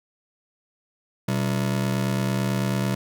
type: ring-modulated tone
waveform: 40% pulse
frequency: 157.2 Hz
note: D#3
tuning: 18 cents sharp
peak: -18 dBFS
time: 1.28-2.95 s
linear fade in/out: 5 ms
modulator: 34.5 Hz
effects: none